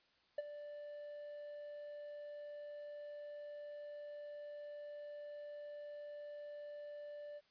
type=tone with ADSR envelope; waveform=triangle; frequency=587.3 Hz; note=D5; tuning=in tune; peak=-32 dBFS; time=0.38-7.41 s; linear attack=5 ms; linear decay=27 ms; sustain=-13 dB; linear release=39 ms; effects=white hiss -73 dBFS RMS until 7.5 s + resampled to 11025 Hz